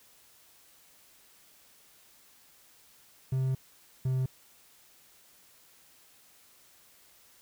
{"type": "tone pair in turn", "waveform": "triangle", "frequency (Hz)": [131.3, 129.94], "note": ["C3", "C3"], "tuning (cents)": [6, -12], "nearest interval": "unison", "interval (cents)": 18, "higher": "first", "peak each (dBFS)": [-24, -24], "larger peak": "neither", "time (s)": [[3.32, 3.55], [4.05, 4.26]], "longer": "first", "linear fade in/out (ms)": 5, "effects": ["white hiss -60 dBFS RMS until 7.41 s"]}